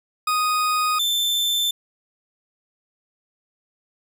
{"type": "tone pair in turn", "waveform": "40% pulse", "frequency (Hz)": [1244.5, 3543], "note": ["D#6", "A7"], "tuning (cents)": [0, 11], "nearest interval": "octave + tritone", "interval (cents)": 1811, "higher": "second", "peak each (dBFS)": -18, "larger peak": "neither", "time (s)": [[0.27, 0.99], [0.99, 1.71]], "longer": "neither", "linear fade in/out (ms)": 5, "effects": ["10-bit"]}